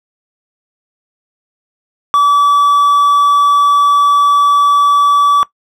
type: tone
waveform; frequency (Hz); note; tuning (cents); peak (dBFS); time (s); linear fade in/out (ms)
triangle; 1150; D6; -37; -4; 2.14-5.43; 0
effects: noise-tail reverb RT60 0.1 s tail -19 dB re dry